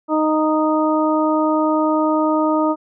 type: harmonic tone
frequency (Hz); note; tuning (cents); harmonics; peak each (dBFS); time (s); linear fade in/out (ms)
310; D#4; -6; 1 / 2 / 3 / 4; -17 / -20 / -22 / -23; 0.08-2.76; 50
effects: none